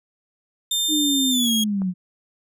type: tone with pitch glide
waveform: sawtooth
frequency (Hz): 3600 to 3282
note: A7 to G#7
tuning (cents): +39 to -21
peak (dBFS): -17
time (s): 0.71-1.64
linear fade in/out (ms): 5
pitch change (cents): -160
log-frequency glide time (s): 1.31-1.51
type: linear sweep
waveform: sine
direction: down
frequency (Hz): 311.1 to 176.5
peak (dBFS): -20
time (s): 0.88-1.94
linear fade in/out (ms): 50
type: click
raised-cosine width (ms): 1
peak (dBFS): -24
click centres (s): 1.819
effects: none